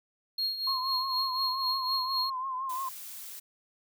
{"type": "tone with tremolo", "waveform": "triangle", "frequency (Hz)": 4267, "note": "C8", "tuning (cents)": 33, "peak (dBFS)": -25, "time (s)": [0.38, 2.3], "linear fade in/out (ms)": 5, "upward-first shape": "triangle", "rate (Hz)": 4, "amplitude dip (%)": 70}
{"type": "tone with vibrato", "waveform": "sine", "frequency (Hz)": 1046.5, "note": "C6", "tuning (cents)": 0, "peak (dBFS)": -31, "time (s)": [0.67, 2.89], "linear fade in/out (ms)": 5, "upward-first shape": "triangle", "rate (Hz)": 5.7, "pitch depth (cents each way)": 73}
{"type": "noise", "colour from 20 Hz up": "blue", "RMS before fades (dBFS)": -43, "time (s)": [2.69, 3.4], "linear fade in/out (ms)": 10}
{"effects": []}